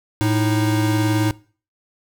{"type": "tone pair together", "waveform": "square", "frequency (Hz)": [109.99, 311.1], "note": ["A2", "D#4"], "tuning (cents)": [0, 0], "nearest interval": "octave + tritone", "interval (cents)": 1800, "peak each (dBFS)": [-19, -21], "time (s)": [0.21, 1.31], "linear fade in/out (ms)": 0, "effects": ["noise-tail reverb RT60 0.4 s tail -21 dB re dry"]}